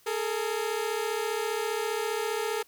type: tone pair together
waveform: sawtooth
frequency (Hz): 420 / 455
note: G#4 / A#4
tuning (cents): +19 / -42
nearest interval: minor second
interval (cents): 139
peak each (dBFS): -27 / -27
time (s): 0.06-2.63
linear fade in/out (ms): 10
effects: white hiss -61 dBFS RMS until 2.67 s